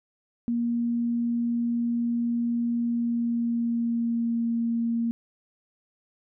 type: tone with pitch glide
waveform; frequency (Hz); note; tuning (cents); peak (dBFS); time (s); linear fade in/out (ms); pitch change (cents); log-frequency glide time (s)
sine; 236 to 232.1; A#3 to A#3; +22 to -7; -23; 0.48-5.11; 0; -29; 2.8-4.48
effects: none